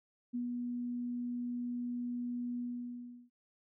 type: tone with ADSR envelope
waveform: sine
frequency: 243.1 Hz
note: B3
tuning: 27 cents flat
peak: -33 dBFS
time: 0.33-3.3 s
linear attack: 22 ms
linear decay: 130 ms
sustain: -2 dB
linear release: 710 ms
effects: none